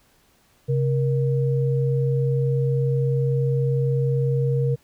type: tone pair together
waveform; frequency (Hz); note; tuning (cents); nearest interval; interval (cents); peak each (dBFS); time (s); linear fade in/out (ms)
sine; 134.66 / 471.1; C#3 / A#4; -50 / +18; octave + minor seventh; 2168; -19 / -25; 0.68-4.76; 20
effects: pink hiss -60 dBFS RMS until 4.83 s